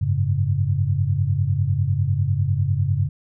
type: chord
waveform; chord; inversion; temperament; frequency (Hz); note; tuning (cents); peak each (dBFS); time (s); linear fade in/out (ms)
sine; F# suspended second; none; equal with one note detuned; 93.84 / 103.83 / 138.59; F#2 / G#2 / C#3; +25 / 0 / 0; -22; 0.01-3.09; 10
effects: none